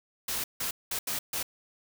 white noise bursts at uneven times, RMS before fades -32 dBFS, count 5, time 0.28-0.44 / 0.6-0.71 / 0.91-0.99 / 1.07-1.19 / 1.33-1.43 s, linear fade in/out 5 ms, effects none

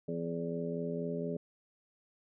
harmonic tone with a mistuned harmonic, 84.2 Hz, E2, 37 cents sharp, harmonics 2 / 3 / 4 / 5 / 6 / 7, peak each -38 / -40 / -48 / -38 / -51 / -42 dBFS, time 0.08-1.37 s, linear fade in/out 5 ms, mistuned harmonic 7, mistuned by -21 cents, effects none

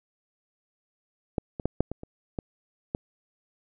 clicks, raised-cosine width 2 ms, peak -12 / -20 / -11 / -8 / -19 / -26 / -17 / -14 dBFS, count 8, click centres 1.382 / 1.598 / 1.656 / 1.806 / 1.916 / 2.034 / 2.388 / 2.949 s, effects none

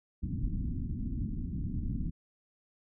pink low-pass noise, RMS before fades -34 dBFS, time 0.22-2.11 s, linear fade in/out 20 ms, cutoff 280 Hz, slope 48 dB/octave, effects none

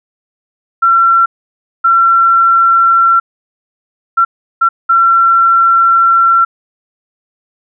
sine tone bursts at uneven times, 1357 Hz, E6, 50 cents sharp, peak -5 dBFS, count 5, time 0.82-1.26 / 1.84-3.2 / 4.17-4.25 / 4.61-4.69 / 4.89-6.45 s, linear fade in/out 10 ms, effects none

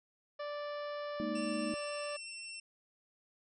harmonic tone, 586 Hz, D5, 4 cents flat, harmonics 1 / 2 / 3 / 4 / 5 / 6 / 7 / 8 / 9, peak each -39 / -45 / -50 / -57 / -57 / -60 / -60 / -63 / -59 dBFS, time 0.39-2.17 s, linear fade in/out 10 ms
sine chord, Ab suspended second, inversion none, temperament equal with one note detuned, 207.7 / 233.1 / 309.2 Hz, Ab3 / Bb3 / Eb4, 0 / 0 / -11 cents, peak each -41 / -39 / -38 dBFS, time 1.2-1.74 s, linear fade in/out 0 ms
20% pulse tone, 2703 Hz, E7, 43 cents sharp, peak -39 dBFS, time 1.35-2.6 s, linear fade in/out 5 ms
effects resampled to 22050 Hz

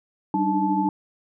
sine tone cluster, 193.6 / 291.8 / 305 / 870 Hz, G3 / D4 / D#4 / A5, -21 / -11 / -34 / -20 cents, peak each -25 / -28 / -25 / -23 dBFS, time 0.34-0.89 s, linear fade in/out 2 ms, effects none

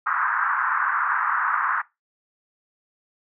white band-pass noise, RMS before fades -23 dBFS, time 0.06-1.82 s, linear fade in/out 10 ms, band 980 to 1600 Hz, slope 48 dB/octave, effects noise-tail reverb RT60 0.2 s tail -19 dB re dry

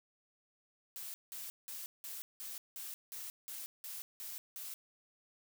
blue noise bursts, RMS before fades -45 dBFS, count 11, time 0.96-4.74 s, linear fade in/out 0 ms, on 180 ms, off 180 ms, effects none

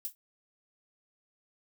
violet noise with exponential decay, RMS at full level -30 dBFS, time 0.05-0.15 s, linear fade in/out 0 ms, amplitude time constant 21 ms, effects none

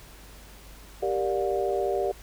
sine chord, G minor seventh, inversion none, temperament equal with one note detuned, 392 / 466.2 / 587.3 / 716.8 Hz, G4 / Bb4 / D5 / F5, 0 / 0 / 0 / +45 cents, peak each -27 / -31 / -30 / -31 dBFS, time 1.02-2.12 s, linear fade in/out 10 ms, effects added 50 Hz sine -47 dBFS peak until 2.22 s + pink hiss -50 dBFS RMS until 2.22 s

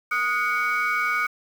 sine tone cluster, 1243 / 1459 / 2242 Hz, D#6 / F#6 / C#7, -2 / -25 / +19 cents, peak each -24 dBFS, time 0.11-1.27 s, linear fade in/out 10 ms, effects tanh soft clip ceiling -16 dBFS + 7-bit

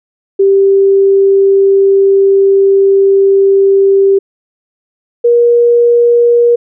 sine tone pair in turn, 392 / 475.6 Hz, G4 / A#4, 0 / +35 cents, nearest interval minor third, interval 335 cents, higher second, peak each -4 dBFS, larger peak neither, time 0.39-4.19 / 5.24-6.56 s, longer first, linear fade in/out 10 ms, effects none

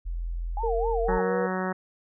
sine tone, 42.4 Hz, E1, 50 cents sharp, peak -28 dBFS, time 0.05-1.19 s, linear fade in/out 20 ms
sine tone with vibrato, 784 Hz, G5, in tune, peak -29 dBFS, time 0.57-1.21 s, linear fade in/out 2 ms, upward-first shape sine, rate 3.9 Hz, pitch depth 270 cents each way
sine tone with pitch glide, 460 to 485.1 Hz, A#4 to B4, -23 to -31 cents, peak -25 dBFS, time 0.63-1.47 s, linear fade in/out 10 ms, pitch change +92 cents, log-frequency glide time 1.19-1.35 s
harmonic tone, 186 Hz, F#3, 9 cents sharp, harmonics 1 / 2 / 3 / 4 / 5 / 6 / 7 / 8 / 9 / 10, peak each -30 / -33 / -35 / -36 / -37 / -38 / -38 / -39 / -40 / -40 dBFS, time 1.08-1.73 s, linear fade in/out 10 ms
effects none

